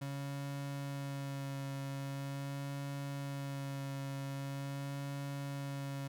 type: tone with vibrato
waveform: 35% pulse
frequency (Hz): 138.9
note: C#3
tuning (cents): +4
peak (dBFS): -37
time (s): 0.01-6.08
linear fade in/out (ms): 10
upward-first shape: sine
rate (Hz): 0.43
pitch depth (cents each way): 18
effects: none